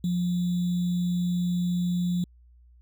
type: tone with sample-and-hold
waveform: sine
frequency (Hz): 177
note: F3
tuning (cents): +23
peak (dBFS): -23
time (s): 0.04-2.24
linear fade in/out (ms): 2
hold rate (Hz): 3675
effects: added 60 Hz sine -52 dBFS peak until 2.81 s